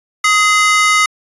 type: ring-modulated tone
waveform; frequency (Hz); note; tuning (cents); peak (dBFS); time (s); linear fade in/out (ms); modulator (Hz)
40% pulse; 1661.2; G#6; 0; -5; 0.24-1.06; 5; 405
effects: resampled to 24000 Hz